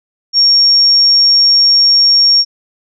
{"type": "tone", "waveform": "sine", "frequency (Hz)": 5540, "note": "F8", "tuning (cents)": -15, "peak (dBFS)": -5, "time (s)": [0.33, 2.45], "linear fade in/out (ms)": 50, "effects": []}